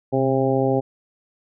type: harmonic tone with a mistuned harmonic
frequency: 133.6 Hz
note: C3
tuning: 36 cents sharp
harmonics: 1 / 2 / 3 / 4 / 5 / 6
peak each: -24 / -23 / -22 / -23 / -28 / -27 dBFS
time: 0.12-0.81 s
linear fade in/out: 20 ms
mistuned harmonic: 1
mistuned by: -57 cents
effects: none